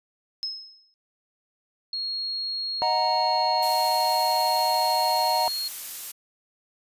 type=tone with exponential decay; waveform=sine; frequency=5170 Hz; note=E8; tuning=34 cents flat; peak=-25 dBFS; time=0.43-0.94 s; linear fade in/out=0 ms; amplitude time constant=110 ms
type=tone; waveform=sine; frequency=4291 Hz; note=C8; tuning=43 cents sharp; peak=-27 dBFS; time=1.93-5.68 s; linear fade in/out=2 ms
type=chord; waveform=triangle; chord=D# minor; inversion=none; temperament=equal with one note detuned; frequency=622.3 / 735.7 / 932.3 Hz; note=D#5 / F#5 / A#5; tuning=0 / -10 / 0 cents; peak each=-27 / -24 / -22 dBFS; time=2.82-5.48 s; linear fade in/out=0 ms
type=noise; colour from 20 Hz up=blue; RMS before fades=-34 dBFS; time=3.62-6.12 s; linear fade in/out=10 ms
effects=resampled to 32000 Hz

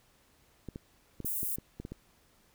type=clicks; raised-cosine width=3 ms; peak=-27 dBFS; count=9; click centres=0.687 / 0.759 / 1.203 / 1.247 / 1.431 / 1.585 / 1.8 / 1.851 / 1.92 s
type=high-pass noise; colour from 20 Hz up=white; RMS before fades=-34 dBFS; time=1.25-1.56 s; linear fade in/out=5 ms; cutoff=10000 Hz; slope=24 dB/octave
effects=pink hiss -66 dBFS RMS until 2.54 s

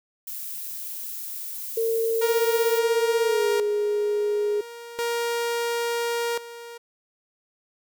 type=noise; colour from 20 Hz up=violet; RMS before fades=-34 dBFS; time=0.27-2.79 s; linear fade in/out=5 ms
type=tone with pitch glide; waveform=sine; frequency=453.6 to 416 Hz; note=A#4 to G#4; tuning=-47 to +3 cents; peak=-21 dBFS; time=1.77-4.61 s; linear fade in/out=5 ms; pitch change=-150 cents; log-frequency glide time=3.21-3.46 s
type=tone with tremolo; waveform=sawtooth; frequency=470 Hz; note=A#4; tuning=14 cents sharp; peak=-20 dBFS; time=2.21-6.78 s; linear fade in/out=10 ms; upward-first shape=square; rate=0.36 Hz; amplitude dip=80%
effects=none

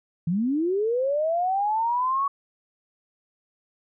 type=linear sweep; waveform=sine; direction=up; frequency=156.5 to 1130 Hz; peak=-21 dBFS; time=0.27-2.28 s; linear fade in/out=5 ms; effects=none

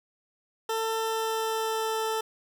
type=tone with pitch glide; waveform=20% pulse; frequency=446.7 to 441.8 Hz; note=A4 to A4; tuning=+26 to +7 cents; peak=-22 dBFS; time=0.69-2.21 s; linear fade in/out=5 ms; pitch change=-19 cents; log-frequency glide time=0.97-2.02 s; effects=none

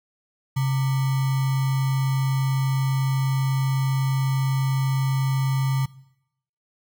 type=tone with sample-and-hold; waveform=sine; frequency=134.1 Hz; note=C3; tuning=43 cents sharp; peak=-19 dBFS; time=0.56-5.86 s; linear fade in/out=10 ms; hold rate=1050 Hz; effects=noise-tail reverb RT60 0.8 s tail -20 dB re dry

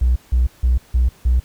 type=tone bursts; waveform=triangle; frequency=61.74 Hz; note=B1; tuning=in tune; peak=-8 dBFS; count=5; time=0.01-1.4 s; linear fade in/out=10 ms; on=150 ms; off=160 ms; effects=tanh soft clip ceiling -9 dBFS + pink hiss -50 dBFS RMS until 1.44 s

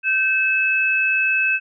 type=tone pair together; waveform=sine; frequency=1545 / 2598 Hz; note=G6 / E7; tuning=-26 / -26 cents; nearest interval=major sixth; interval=900 cents; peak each=-21 / -17 dBFS; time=0.03-1.6 s; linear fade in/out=50 ms; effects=none

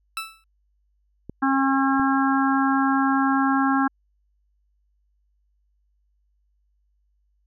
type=tone with exponential decay; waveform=20% pulse; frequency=1318.5 Hz; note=E6; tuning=in tune; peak=-19 dBFS; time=0.17-0.44 s; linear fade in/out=1 ms; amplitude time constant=58 ms
type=clicks; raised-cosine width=3 ms; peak=-21 dBFS; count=2; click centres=1.296 / 1.997 s
type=harmonic tone; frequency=270.5 Hz; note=C#4; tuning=42 cents flat; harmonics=1 / 3 / 4 / 5 / 6; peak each=-20 / -25 / -26 / -27 / -28 dBFS; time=1.42-3.88 s; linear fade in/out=10 ms
effects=added 50 Hz sine -64 dBFS peak until 7.46 s

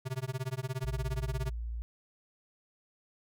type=tone with tremolo; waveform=square; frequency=130 Hz; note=C3; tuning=11 cents flat; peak=-31 dBFS; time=0.05-1.51 s; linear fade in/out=20 ms; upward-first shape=sine; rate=17 Hz; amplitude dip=100%
type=tone; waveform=sine; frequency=57.5 Hz; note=A#1; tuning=23 cents flat; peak=-34 dBFS; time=0.84-1.82 s; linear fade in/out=0 ms
effects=none

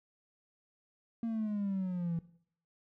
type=exponential sweep; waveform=triangle; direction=down; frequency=232.1 to 164.81 Hz; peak=-29 dBFS; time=1.23-2.19 s; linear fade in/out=2 ms; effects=noise-tail reverb RT60 0.6 s tail -19 dB re dry + tanh soft clip ceiling -26 dBFS

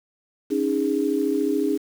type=chord; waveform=sine; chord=C# suspended second; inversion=none; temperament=equal with one note detuned; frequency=277.2 / 311.1 / 410.8 Hz; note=C#4 / D#4 / G#4; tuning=0 / 0 / -19 cents; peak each=-24 dBFS; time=0.5-1.78 s; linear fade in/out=20 ms; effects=7-bit

